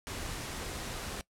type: noise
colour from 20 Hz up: pink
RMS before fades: -39 dBFS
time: 0.07-1.21 s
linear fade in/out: 0 ms
effects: noise-tail reverb RT60 0.1 s tail -20 dB re dry + low-pass 11000 Hz 12 dB/octave